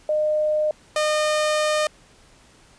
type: tone pair in turn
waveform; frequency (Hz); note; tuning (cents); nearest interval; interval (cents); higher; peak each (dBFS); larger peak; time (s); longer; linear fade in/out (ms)
sine / sawtooth; 610 / 610; D#5 / D#5; -34 / -34; unison; 0; neither; -18 / -15; second; 0.09-0.71 / 0.96-1.87; second; 2
effects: pink hiss -53 dBFS RMS until 2.78 s + resampled to 22050 Hz